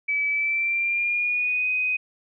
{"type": "tone with pitch glide", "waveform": "sine", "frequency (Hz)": [2296, 2504], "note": ["D7", "D#7"], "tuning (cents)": [-40, 10], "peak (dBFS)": -21, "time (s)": [0.08, 1.97], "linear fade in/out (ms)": 10, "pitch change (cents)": 150, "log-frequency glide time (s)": [0.29, 1.69], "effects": []}